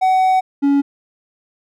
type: tone pair in turn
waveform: triangle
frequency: 751 / 281.3 Hz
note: F#5 / C#4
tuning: +26 / +26 cents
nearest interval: octave + perfect fourth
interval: 1700 cents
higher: first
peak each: -9 dBFS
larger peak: neither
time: 0.01-0.41 / 0.62-0.82 s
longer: first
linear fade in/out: 20 ms
effects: none